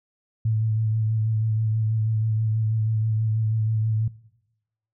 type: tone with vibrato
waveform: sine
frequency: 110 Hz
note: A2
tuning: in tune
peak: -19 dBFS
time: 0.45-4.08 s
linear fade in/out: 5 ms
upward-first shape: sine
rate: 6.2 Hz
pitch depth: 22 cents each way
effects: noise-tail reverb RT60 0.9 s tail -20 dB re dry